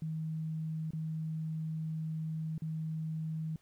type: tone with dropouts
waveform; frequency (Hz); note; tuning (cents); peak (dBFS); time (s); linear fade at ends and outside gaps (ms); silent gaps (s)
sine; 158.5; D#3; +32; -34; 0.02-3.56; 2; 0.907-0.933 / 2.58-2.62
effects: pink hiss -70 dBFS RMS until 3.61 s